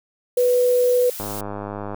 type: tone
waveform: sine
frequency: 494.1 Hz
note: B4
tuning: 1 cent sharp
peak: -14 dBFS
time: 0.37-1.1 s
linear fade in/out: 5 ms
type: noise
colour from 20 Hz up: blue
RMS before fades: -33 dBFS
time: 0.37-1.41 s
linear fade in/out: 5 ms
type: click train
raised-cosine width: 1 ms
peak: -16 dBFS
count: 77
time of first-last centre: 1.2-1.945 s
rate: 102 Hz
effects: none